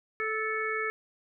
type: harmonic tone with a mistuned harmonic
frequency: 436.7 Hz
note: A4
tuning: 13 cents flat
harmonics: 1 / 3 / 4 / 5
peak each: -34 / -34 / -34 / -34 dBFS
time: 0.2-0.9 s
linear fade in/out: 0 ms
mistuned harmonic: 5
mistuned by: +23 cents
effects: none